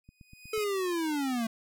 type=tone with exponential growth; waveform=sawtooth; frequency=2489 Hz; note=D#7; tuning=in tune; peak=-33 dBFS; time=0.04-0.64 s; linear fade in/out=2 ms; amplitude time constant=130 ms
type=click train; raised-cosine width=5 ms; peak=-38 dBFS; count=5; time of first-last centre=0.09-0.578 s; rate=8.2 Hz
type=linear sweep; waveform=square; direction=down; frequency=440 to 220 Hz; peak=-29 dBFS; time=0.53-1.47 s; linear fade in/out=5 ms
effects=none